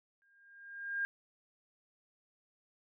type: tone with exponential growth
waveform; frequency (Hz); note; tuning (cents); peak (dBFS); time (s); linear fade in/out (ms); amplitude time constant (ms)
sine; 1610; G6; +46; -30; 0.22-1.05; 0; 180
effects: none